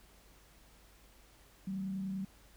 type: tone with frequency modulation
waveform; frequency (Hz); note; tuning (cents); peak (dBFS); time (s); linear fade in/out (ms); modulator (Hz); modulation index
sine; 191.9; G3; -37; -35; 1.67-2.25; 5; 30.2; 0.32
effects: added 50 Hz sine -63 dBFS peak until 2.56 s + pink hiss -63 dBFS RMS until 2.56 s